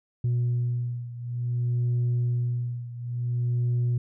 sine beating tone pair, 121.1 / 121.66 Hz, B2 / B2, -34 / -26 cents, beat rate 0.56 Hz, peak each -24 / -27 dBFS, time 0.24-3.98 s, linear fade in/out 5 ms, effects tanh soft clip ceiling -20 dBFS

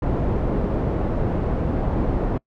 pink low-pass noise, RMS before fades -22 dBFS, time 0.02-2.38 s, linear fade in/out 5 ms, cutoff 630 Hz, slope 12 dB/octave, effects noise-tail reverb RT60 0.1 s tail -25 dB re dry

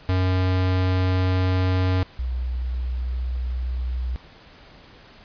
square / sine tone pair in turn, 92.5 / 62.26 Hz, F#2 / B1, 0 / +15 cents, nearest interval perfect fifth, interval 685 cents, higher first, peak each -19 / -23 dBFS, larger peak first, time 0.09-2.03 / 2.19-4.16 s, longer second, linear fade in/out 0 ms, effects pink hiss -48 dBFS RMS until 5.24 s + resampled to 11025 Hz

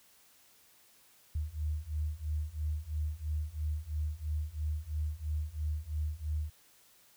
sine beating tone pair, 74.8 / 77.8 Hz, D2 / D#2, +32 / 0 cents, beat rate 3 Hz, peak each -36 / -35 dBFS, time 1.35-6.5 s, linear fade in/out 5 ms, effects white hiss -63 dBFS RMS until 7.16 s

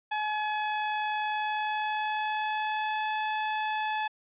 sawtooth tone with pitch glide, 850 to 859.9 Hz, G#5 to A5, +40 to -40 cents, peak -24 dBFS, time 0.11-4.08 s, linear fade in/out 10 ms, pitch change +20 cents, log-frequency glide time 1.22-3.09 s, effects resampled to 8000 Hz

